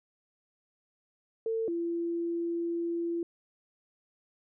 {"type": "tone pair in turn", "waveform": "sine", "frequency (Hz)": [450, 339.3], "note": ["A4", "F4"], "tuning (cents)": [39, -50], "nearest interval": "perfect fourth", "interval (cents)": 489, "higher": "first", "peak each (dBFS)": [-28, -29], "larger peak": "first", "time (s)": [[1.46, 1.68], [1.68, 3.23]], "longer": "second", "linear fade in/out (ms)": 2, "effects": []}